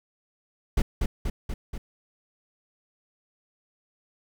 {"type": "noise with echo", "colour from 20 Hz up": "brown", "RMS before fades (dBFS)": -21, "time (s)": [0.77, 0.82], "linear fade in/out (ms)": 5, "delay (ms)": 240, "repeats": 4, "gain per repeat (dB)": -3, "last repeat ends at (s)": 1.78, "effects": []}